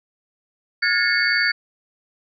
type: tone cluster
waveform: sine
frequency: 1432 / 1669 / 1791 / 2187 / 4569 Hz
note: F6 / G#6 / A6 / C#7 / D8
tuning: +43 / +8 / +30 / -24 / -48 cents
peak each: -23 dBFS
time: 0.82-1.52 s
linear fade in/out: 10 ms
effects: none